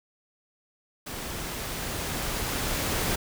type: noise with level ramp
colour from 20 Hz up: pink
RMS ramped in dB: -36 to -27 dBFS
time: 1.06-3.16 s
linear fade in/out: 10 ms
effects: none